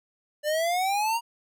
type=exponential sweep; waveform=square; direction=up; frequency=587.3 to 950 Hz; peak=-24 dBFS; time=0.43-1.21 s; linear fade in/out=50 ms; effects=none